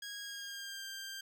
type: tone with pitch glide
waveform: 15% pulse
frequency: 1642 to 1584.2 Hz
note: G#6 to G6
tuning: -20 to +18 cents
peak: -36 dBFS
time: 0.02-1.21 s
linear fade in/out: 5 ms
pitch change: -62 cents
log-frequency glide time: 0.2-0.85 s
effects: none